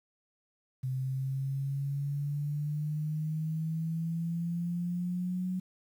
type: exponential sweep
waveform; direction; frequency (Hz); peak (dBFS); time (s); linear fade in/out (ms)
sine; up; 129.5 to 185; -30; 0.83-5.6; 10
effects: 10-bit